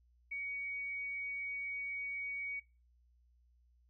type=tone; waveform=sine; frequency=2248 Hz; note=C#7; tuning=24 cents sharp; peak=-38 dBFS; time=0.31-2.6 s; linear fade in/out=10 ms; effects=noise-tail reverb RT60 0.3 s tail -19 dB re dry + added 60 Hz sine -66 dBFS peak until 3.89 s